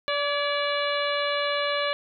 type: harmonic tone with a mistuned harmonic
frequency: 578 Hz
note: D5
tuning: 28 cents flat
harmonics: 1 / 2 / 3 / 4 / 5 / 6 / 7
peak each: -27 / -30 / -32 / -33 / -34 / -35 / -35 dBFS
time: 0.08-1.93 s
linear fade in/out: 0 ms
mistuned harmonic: 3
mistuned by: -35 cents
effects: none